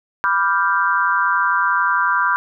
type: chord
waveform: sine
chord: G dominant seventh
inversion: first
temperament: equal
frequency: 987.8 / 1174.7 / 1396.9 / 1568 Hz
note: B5 / D6 / F6 / G6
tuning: 0 / 0 / 0 / 0 cents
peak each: -20 dBFS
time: 0.24-2.36 s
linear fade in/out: 0 ms
effects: none

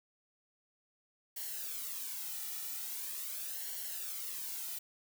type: noise with flanger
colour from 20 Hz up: blue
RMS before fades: -41 dBFS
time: 1.36-4.79 s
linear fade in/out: 10 ms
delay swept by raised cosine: 0.8 to 1.9 ms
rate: 0.42 Hz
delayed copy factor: -0.65
effects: none

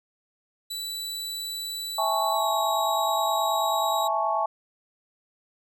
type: tone with pitch glide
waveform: sawtooth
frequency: 3956 to 3830 Hz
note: B7 to A#7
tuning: +2 to +46 cents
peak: -28 dBFS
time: 0.7-4.08 s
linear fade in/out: 10 ms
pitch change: -56 cents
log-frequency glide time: 2.32-2.47 s
type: chord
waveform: sine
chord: A major seventh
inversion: second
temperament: equal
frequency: 659.3 / 830.6 / 880 / 1108.7 Hz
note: E5 / G#5 / A5 / C#6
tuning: 0 / 0 / 0 / 0 cents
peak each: -28 dBFS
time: 1.98-4.46 s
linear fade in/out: 5 ms
effects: none

